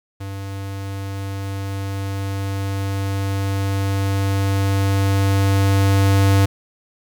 square tone with level ramp, 98 Hz, G2, in tune, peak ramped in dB -28 to -12 dBFS, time 0.2-6.46 s, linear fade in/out 10 ms, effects 9-bit

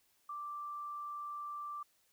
sine tone, 1174.7 Hz, D6, in tune, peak -40 dBFS, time 0.29-1.83 s, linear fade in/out 5 ms, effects white hiss -73 dBFS RMS until 2.12 s

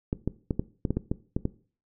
clicks, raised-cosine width 3 ms, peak -13 dBFS, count 10, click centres 0.129 / 0.276 / 0.508 / 0.595 / 0.852 / 0.906 / 0.97 / 1.115 / 1.365 / 1.454 s, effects noise-tail reverb RT60 0.4 s tail -18 dB re dry

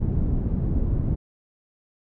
pink low-pass noise, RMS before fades -23 dBFS, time 0-1.16 s, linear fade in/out 20 ms, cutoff 210 Hz, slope 12 dB/octave, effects none

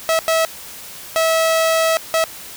sawtooth tone bursts at uneven times, 649 Hz, E5, 27 cents flat, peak -10 dBFS, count 4, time 0.09-0.19 / 0.28-0.45 / 1.16-1.97 / 2.14-2.24 s, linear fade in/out 0 ms, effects white hiss -35 dBFS RMS until 2.56 s

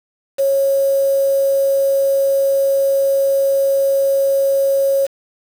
sine tone with quantisation, 548 Hz, C#5, 20 cents flat, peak -12 dBFS, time 0.38-5.07 s, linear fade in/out 20 ms, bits 5, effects none

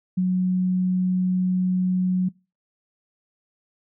sine tone, 183.6 Hz, F#3, 13 cents flat, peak -18 dBFS, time 0.17-2.29 s, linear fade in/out 10 ms, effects noise-tail reverb RT60 0.3 s tail -24 dB re dry

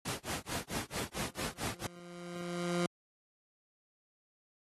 pink noise with tremolo, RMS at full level -36 dBFS, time 0.05-1.87 s, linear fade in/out 5 ms, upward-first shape sine, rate 4.5 Hz, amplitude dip 100%
20% pulse tone with exponential growth, 174.61 Hz, F3, in tune, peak -24 dBFS, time 1.15-2.86 s, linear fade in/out 0 ms, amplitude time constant 370 ms
effects high-pass 80 Hz 12 dB/octave + AAC 32 kbps

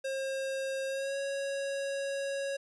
square tone with pitch glide, 536 to 552.7 Hz, C5 to C#5, +42 to -5 cents, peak -33 dBFS, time 0.04-2.57 s, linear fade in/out 10 ms, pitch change +53 cents, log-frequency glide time 0.87-1.17 s, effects resampled to 24000 Hz

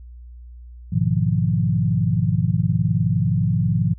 sine chord, F half-diminished seventh, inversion first, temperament equal, 103.83 / 123.47 / 155.56 / 174.61 Hz, Ab2 / Cb3 / Eb3 / F3, 0 / 0 / 0 / 0 cents, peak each -22 dBFS, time 0.92-3.94 s, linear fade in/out 10 ms, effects added 60 Hz sine -37 dBFS peak until 3.98 s

